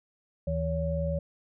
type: tone cluster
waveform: sine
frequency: 76.3 / 162.5 / 564 Hz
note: D#2 / E3 / C#5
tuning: -33 / -24 / +30 cents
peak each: -31 dBFS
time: 0.47-1.19 s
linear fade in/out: 5 ms
effects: none